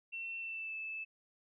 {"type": "tone with pitch glide", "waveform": "sine", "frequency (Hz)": [2702, 2624], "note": ["E7", "E7"], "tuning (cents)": [42, -9], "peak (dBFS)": -39, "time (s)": [0.12, 1.05], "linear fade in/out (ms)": 20, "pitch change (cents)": -51, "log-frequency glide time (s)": [0.37, 0.75], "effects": []}